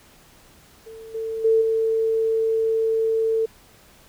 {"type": "tone with level steps", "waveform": "sine", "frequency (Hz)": 447, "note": "A4", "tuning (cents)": 27, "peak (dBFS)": [-37, -25, -14, -18], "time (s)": [0.86, 3.46], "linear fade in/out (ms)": 10, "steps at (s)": [1.14, 1.44, 1.61], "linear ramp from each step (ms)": 10, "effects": ["pink hiss -52 dBFS RMS until 4.08 s"]}